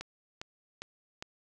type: click train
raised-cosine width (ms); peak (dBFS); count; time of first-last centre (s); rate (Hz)
0.2; -22; 4; 0.01-1.225; 2.47
effects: none